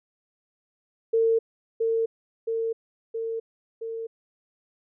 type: tone with echo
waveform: sine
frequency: 453.3 Hz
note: A#4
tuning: 48 cents flat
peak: -18 dBFS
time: 1.13-1.39 s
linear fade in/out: 10 ms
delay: 670 ms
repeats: 4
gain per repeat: -3 dB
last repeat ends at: 4.07 s
effects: none